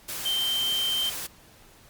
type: tone in noise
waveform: sine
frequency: 3127 Hz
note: G7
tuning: 5 cents flat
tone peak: -24 dBFS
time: 0.25-1.1 s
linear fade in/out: 10 ms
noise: white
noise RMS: -34 dBFS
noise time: 0.08-1.27 s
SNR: +7 dB
effects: pink hiss -54 dBFS RMS until 1.89 s + Opus 48 kbps